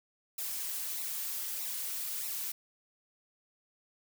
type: noise with flanger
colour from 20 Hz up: blue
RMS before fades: -37 dBFS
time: 0.38-2.52 s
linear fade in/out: 5 ms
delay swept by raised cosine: 0.62 to 5.82 ms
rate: 1.6 Hz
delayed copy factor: -0.65
effects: none